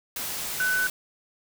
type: tone in noise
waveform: sine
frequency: 1500 Hz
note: F#6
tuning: 23 cents sharp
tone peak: -22 dBFS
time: 0.6-0.87 s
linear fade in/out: 2 ms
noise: white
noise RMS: -32 dBFS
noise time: 0.16-0.9 s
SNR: +7 dB
effects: none

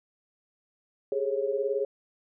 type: tone cluster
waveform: sine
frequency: 404.7 / 423.2 / 547 Hz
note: G#4 / G#4 / C#5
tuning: -45 / +33 / -23 cents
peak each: -30 dBFS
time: 1.12-1.85 s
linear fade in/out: 2 ms
effects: none

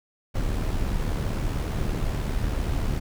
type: noise with amplitude modulation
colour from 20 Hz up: brown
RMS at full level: -24 dBFS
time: 0.34-3 s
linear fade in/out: 20 ms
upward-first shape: sine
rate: 74.8 Hz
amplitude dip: 45%
effects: none

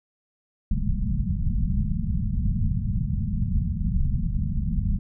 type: low-pass noise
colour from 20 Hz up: pink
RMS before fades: -24 dBFS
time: 0.71-4.99 s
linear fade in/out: 5 ms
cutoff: 220 Hz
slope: 96 dB/octave
effects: none

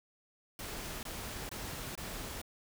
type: noise bursts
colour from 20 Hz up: pink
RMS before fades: -42 dBFS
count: 4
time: 0.59-2.416 s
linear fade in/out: 2 ms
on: 440 ms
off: 22 ms
effects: none

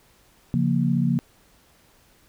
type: chord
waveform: sine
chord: Bb minor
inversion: first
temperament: just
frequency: 139.85 / 174.81 / 233.1 Hz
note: Db3 / F3 / Bb3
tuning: +16 / +2 / 0 cents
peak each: -23 dBFS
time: 0.54-1.19 s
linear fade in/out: 0 ms
effects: pink hiss -58 dBFS RMS until 2.28 s

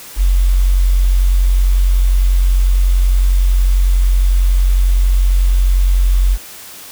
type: tone with quantisation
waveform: sine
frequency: 45.49 Hz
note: F#1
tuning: 29 cents flat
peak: -8 dBFS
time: 0.16-6.38 s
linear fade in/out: 50 ms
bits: 6
effects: white hiss -34 dBFS RMS until 6.91 s

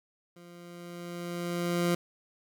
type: tone with level ramp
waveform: 20% pulse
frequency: 173.7 Hz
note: F3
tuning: 9 cents flat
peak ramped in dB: -45 to -19 dBFS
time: 0.36-1.95 s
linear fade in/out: 5 ms
effects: none

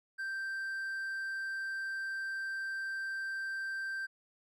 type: tone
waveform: triangle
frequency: 1568 Hz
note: G6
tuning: in tune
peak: -33 dBFS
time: 0.18-4.07 s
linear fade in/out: 20 ms
effects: MP3 96 kbps

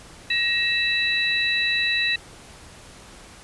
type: tone cluster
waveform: sine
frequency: 1889 / 2638 / 3932 Hz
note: A#6 / E7 / B7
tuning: +22 / +1 / -8 cents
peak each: -24 dBFS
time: 0.3-2.16 s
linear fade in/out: 5 ms
effects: pink hiss -45 dBFS RMS until 3.43 s + resampled to 24000 Hz

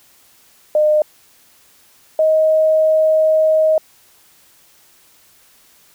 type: tone pair in turn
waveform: sine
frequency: 608 / 628.7 Hz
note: D#5 / D#5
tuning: -40 / +18 cents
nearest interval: minor second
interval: 58 cents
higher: second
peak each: -10 dBFS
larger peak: neither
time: 0.75-1.02 / 2.19-3.78 s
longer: second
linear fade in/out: 2 ms
effects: white hiss -51 dBFS RMS until 5.94 s

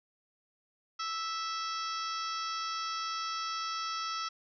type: harmonic tone with a mistuned harmonic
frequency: 657 Hz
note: E5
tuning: 6 cents flat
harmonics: 2 / 3 / 4 / 5 / 6 / 7 / 8 / 9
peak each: -35 / -47 / -47 / -45 / -48 / -46 / -42 / -49 dBFS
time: 0.99-4.29 s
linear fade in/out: 10 ms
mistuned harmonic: 8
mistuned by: +31 cents
effects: none

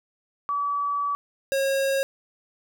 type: tone pair in turn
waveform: sine / square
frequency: 1146 / 543.5 Hz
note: D6 / C#5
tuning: -43 / -34 cents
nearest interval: octave + minor second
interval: 1291 cents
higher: first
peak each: -23 / -22 dBFS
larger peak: second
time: 0.49-1.15 / 1.52-2.03 s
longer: first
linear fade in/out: 0 ms
effects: none

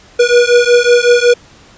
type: beating tone pair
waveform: square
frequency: 480.4 / 485.8 Hz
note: B4 / B4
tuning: -48 / -29 cents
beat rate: 5.4 Hz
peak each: -10 dBFS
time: 0.19-1.34 s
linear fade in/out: 10 ms
effects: pink hiss -42 dBFS RMS until 1.77 s + resampled to 16000 Hz

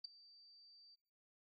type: tone with ADSR envelope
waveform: sine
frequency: 4644 Hz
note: D8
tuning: 20 cents flat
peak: -40 dBFS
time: 0.04-0.96 s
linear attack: 8 ms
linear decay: 10 ms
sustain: -21 dB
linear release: 21 ms
effects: noise-tail reverb RT60 0.7 s tail -26 dB re dry + AAC 32 kbps

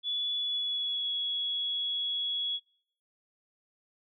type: tone with pitch glide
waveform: sine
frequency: 3426 to 3355 Hz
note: A7 to G#7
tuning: -47 to +17 cents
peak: -29 dBFS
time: 0.03-2.6 s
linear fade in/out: 50 ms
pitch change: -36 cents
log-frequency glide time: 0.36-1.12 s
effects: noise-tail reverb RT60 0.6 s tail -24 dB re dry

